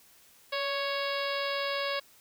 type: harmonic tone with a mistuned harmonic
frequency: 554.4 Hz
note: C#5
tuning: in tune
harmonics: 1 / 2 / 3 / 4 / 5 / 6 / 7 / 8 / 9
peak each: -33 / -36 / -38 / -39 / -40 / -41 / -41 / -42 / -43 dBFS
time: 0.52-2 s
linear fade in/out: 10 ms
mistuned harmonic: 1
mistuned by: +27 cents
effects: white hiss -59 dBFS RMS until 2.2 s